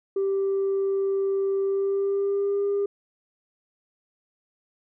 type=tone with pitch glide; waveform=sine; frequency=391 to 402.2 Hz; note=G4 to G4; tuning=-4 to +44 cents; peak=-20 dBFS; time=0.16-2.86 s; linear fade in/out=5 ms; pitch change=+48 cents; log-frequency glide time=1.63-2.65 s; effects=tanh soft clip ceiling -19 dBFS